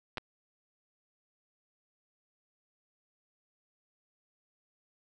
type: clicks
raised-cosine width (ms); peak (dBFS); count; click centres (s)
0.3; -20; 2; 0.173 / 0.181
effects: none